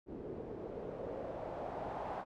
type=noise with low-pass filter sweep; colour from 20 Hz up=white; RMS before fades=-43 dBFS; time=0.06-2.25 s; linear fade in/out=50 ms; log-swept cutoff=360 to 850 Hz; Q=2.7; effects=none

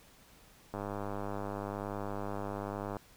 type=click train; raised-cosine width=1 ms; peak=-24 dBFS; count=226; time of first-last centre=0.74-2.968 s; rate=101 Hz; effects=pink hiss -60 dBFS RMS until 3.16 s

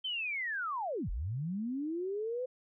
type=linear two-way sweep; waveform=sine; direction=down then up; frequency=3136 to 35.97 to 516 Hz; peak=-33 dBFS; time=0.04-2.46 s; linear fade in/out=10 ms; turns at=1.1 s; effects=none

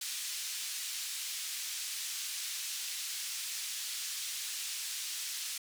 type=band-pass noise; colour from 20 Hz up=white; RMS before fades=-39 dBFS; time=0.01-5.58 s; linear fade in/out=5 ms; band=2700 to 8200 Hz; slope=12 dB/octave; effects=none

